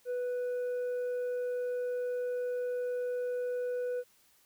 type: tone with tanh clipping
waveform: triangle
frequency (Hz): 493.9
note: B4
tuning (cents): 0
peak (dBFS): -32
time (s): 0.05-4.04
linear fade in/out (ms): 50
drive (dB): 8
effects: white hiss -66 dBFS RMS until 4.45 s